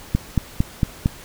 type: click train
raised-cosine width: 5 ms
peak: -4 dBFS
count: 5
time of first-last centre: 0.15-1.059 s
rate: 4.4 Hz
effects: pink hiss -41 dBFS RMS until 1.24 s